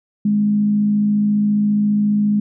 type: tone with frequency modulation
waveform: sine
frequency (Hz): 207.7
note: G#3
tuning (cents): 0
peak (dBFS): -13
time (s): 0.25-2.4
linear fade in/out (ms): 5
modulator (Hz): 54.6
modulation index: 0.23
effects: none